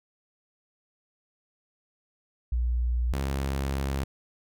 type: tone pair in turn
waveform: sine / sawtooth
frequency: 60.1 / 68.11 Hz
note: B1 / C#2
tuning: -46 / -30 cents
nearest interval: major second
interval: 216 cents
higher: second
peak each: -23 dBFS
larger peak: neither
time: 2.52-3.13 / 3.13-4.04 s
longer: second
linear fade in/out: 5 ms
effects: none